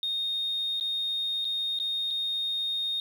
sine tone with dropouts, 3696 Hz, A#7, 16 cents flat, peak -26 dBFS, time 0.03-3 s, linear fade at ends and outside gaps 1 ms, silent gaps 0.799-0.809 / 1.446-1.451 / 1.789-1.799 / 2.106-2.109 s, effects tanh soft clip ceiling -23 dBFS + 9-bit

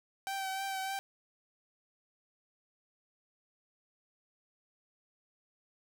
sawtooth tone with vibrato, 773 Hz, G5, 24 cents flat, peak -31 dBFS, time 0.27-0.99 s, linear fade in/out 0 ms, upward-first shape triangle, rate 3.3 Hz, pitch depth 28 cents each way, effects none

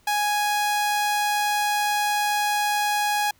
sawtooth tone, 830.6 Hz, G#5, in tune, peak -17 dBFS, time 0.07-3.31 s, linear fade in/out 5 ms, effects pink hiss -60 dBFS RMS until 3.39 s

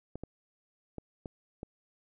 clicks, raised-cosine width 2 ms, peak -26 dBFS, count 5, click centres 0.156 / 0.236 / 0.983 / 1.258 / 1.631 s, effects none

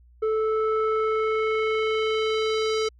square tone with low-pass filter sweep, 437.3 Hz, A4, 11 cents flat, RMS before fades -24 dBFS, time 0.22-2.89 s, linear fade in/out 10 ms, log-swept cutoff 920 to 5200 Hz, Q 2, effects added 60 Hz sine -51 dBFS peak until 2.99 s

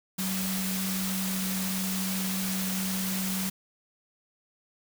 sine tone in noise, 189.2 Hz, F#3, 39 cents sharp, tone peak -30 dBFS, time 0.18-3.5 s, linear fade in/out 10 ms, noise white, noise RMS -33 dBFS, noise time 0.18-3.5 s, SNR 0 dB, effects none

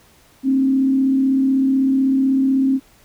sine tone with frequency modulation, 266.9 Hz, C4, 35 cents sharp, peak -13 dBFS, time 0.43-2.8 s, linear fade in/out 50 ms, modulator 36 Hz, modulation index 0.34, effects pink hiss -52 dBFS RMS until 3.04 s

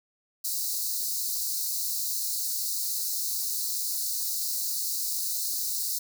white high-pass noise, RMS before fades -30 dBFS, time 0.44-5.99 s, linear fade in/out 10 ms, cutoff 4000 Hz, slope 96 dB/octave, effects none

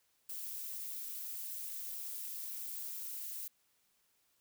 violet noise with amplitude modulation, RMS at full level -40 dBFS, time 0.29-3.48 s, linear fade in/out 5 ms, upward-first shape sine, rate 236 Hz, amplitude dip 65%, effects white hiss -75 dBFS RMS until 4.4 s

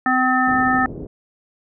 harmonic tone, 256.2 Hz, C4, 36 cents flat, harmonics 1 / 3 / 5 / 7, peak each -20 / -20 / -20 / -20 dBFS, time 0.06-0.86 s, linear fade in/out 2 ms
white low-pass noise, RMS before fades -32 dBFS, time 0.47-1.07 s, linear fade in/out 5 ms, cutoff 410 Hz, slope 24 dB/octave
effects none

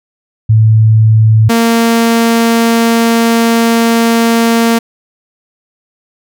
sine / sawtooth tone pair in turn, 110 / 230.3 Hz, A2 / A#3, 0 / -21 cents, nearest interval octave + minor second, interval 1279 cents, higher second, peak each -3 dBFS, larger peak neither, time 0.49-1.49 / 1.49-4.79 s, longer second, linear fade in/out 10 ms, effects none

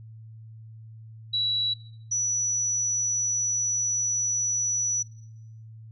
sine tone pair in turn, 3918 / 5908 Hz, B7 / F#8, -15 / -3 cents, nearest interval perfect fifth, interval 712 cents, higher second, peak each -23 dBFS, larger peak neither, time 1.33-1.74 / 2.11-5.03 s, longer second, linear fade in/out 10 ms, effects noise-tail reverb RT60 0.8 s tail -19 dB re dry + added 111 Hz sine -42 dBFS peak until 5.91 s

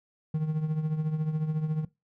triangle tone with tremolo, 155.56 Hz, D#3, in tune, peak -21 dBFS, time 0.34-1.85 s, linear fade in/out 5 ms, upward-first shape triangle, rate 14 Hz, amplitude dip 70%, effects noise-tail reverb RT60 0.2 s tail -19 dB re dry

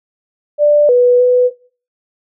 sine tone with pitch steps, 590 / 491.6 / 496.7 Hz, D5 / B4 / B4, +8 / -8 / +10 cents, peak -6 dBFS, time 0.58-1.51 s, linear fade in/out 50 ms, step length 310 ms, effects noise-tail reverb RT60 0.4 s tail -18 dB re dry

